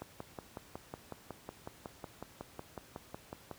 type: click train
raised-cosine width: 1 ms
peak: -27 dBFS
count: 20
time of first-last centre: 0.02-3.513 s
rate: 5.44 Hz
effects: pink hiss -58 dBFS RMS until 3.58 s + high-pass 60 Hz 12 dB/octave